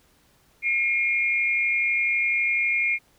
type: tone pair together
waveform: sine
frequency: 2152 / 2400 Hz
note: C7 / D7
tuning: +48 / +37 cents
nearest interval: major second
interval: 189 cents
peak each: -23 / -23 dBFS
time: 0.62-2.99 s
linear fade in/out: 50 ms
effects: pink hiss -61 dBFS RMS until 3.18 s